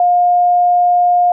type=tone; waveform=sine; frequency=710 Hz; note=F5; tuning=28 cents sharp; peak=-8 dBFS; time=0-1.32 s; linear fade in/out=2 ms; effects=none